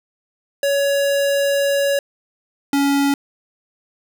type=tone pair in turn; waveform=square; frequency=561 / 280.5 Hz; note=C#5 / C#4; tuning=+21 / +21 cents; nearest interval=octave; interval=1200 cents; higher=first; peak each=-16 / -15 dBFS; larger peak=second; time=0.63-1.99 / 2.73-3.14 s; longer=first; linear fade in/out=2 ms; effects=none